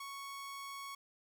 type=tone; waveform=sawtooth; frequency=1108.7 Hz; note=C#6; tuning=in tune; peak=-40 dBFS; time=0-0.95 s; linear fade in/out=5 ms; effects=none

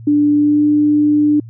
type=tone with pitch glide; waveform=sine; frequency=293.7 to 297.1 Hz; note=D4 to D4; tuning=0 to +20 cents; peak=-9 dBFS; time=0.07-1.4 s; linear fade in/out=5 ms; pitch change=+20 cents; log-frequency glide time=0.35-0.65 s; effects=added 114 Hz sine -31 dBFS peak until 1.49 s

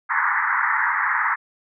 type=band-pass noise; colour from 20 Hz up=white; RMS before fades=-21 dBFS; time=0.09-1.36 s; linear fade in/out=20 ms; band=860 to 2000 Hz; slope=96 dB/octave; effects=none

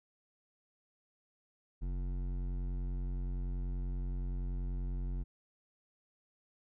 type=tone with hard clipping; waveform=triangle; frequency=45.25 Hz; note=F#1; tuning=38 cents flat; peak=-36 dBFS; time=1.81-5.24 s; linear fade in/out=20 ms; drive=16 dB; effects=none

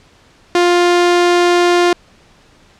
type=tone; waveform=sawtooth; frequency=351.2 Hz; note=F4; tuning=10 cents sharp; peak=-5 dBFS; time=0.55-1.93 s; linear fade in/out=2 ms; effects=pink hiss -48 dBFS RMS until 2.79 s + low-pass 6000 Hz 12 dB/octave

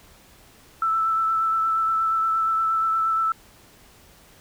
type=tone with vibrato; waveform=sine; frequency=1322 Hz; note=E6; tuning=5 cents sharp; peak=-19 dBFS; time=0.82-3.32 s; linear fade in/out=2 ms; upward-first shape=triangle; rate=8.5 Hz; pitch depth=19 cents each way; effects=pink hiss -52 dBFS RMS until 4.4 s

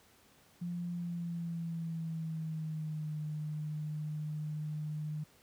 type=tone with pitch glide; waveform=sine; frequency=174 to 152.35 Hz; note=F3 to D#3; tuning=-6 to -36 cents; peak=-35 dBFS; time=0.61-5.24 s; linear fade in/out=10 ms; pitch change=-230 cents; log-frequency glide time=0.93-3.17 s; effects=pink hiss -64 dBFS RMS until 5.42 s + high-pass 80 Hz 12 dB/octave

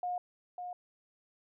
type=tone with echo; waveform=sine; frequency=717 Hz; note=F5; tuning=45 cents sharp; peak=-32 dBFS; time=0.03-0.18 s; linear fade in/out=2 ms; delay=550 ms; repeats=1; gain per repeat=-6 dB; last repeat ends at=0.73 s; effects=none

